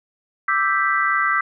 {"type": "chord", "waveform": "sine", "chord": "E minor seventh", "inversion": "third", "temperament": "equal", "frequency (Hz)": [1174.7, 1318.5, 1568, 1975.5], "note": ["D6", "E6", "G6", "B6"], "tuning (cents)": [0, 0, 0, 0], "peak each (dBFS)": -22, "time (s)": [0.48, 1.41], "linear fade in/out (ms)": 5, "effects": []}